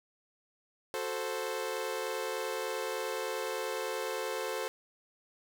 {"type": "chord", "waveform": "sawtooth", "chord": "F# diminished", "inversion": "none", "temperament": "equal", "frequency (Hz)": [370, 440, 523.3], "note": ["F#4", "A4", "C5"], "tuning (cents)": [0, 0, 0], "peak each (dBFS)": [-37, -33, -33], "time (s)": [0.94, 4.68], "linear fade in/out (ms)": 0, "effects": []}